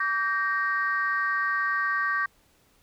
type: chord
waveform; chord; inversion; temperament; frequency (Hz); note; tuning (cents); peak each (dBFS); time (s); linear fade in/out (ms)
sine; G minor; second; equal with one note detuned; 1148.5 / 1568 / 1864.7; D6 / G6 / Bb6; -39 / 0 / 0; -27 / -27 / -28; 0-2.26; 5
effects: tanh soft clip ceiling -15 dBFS + pink hiss -63 dBFS RMS until 2.82 s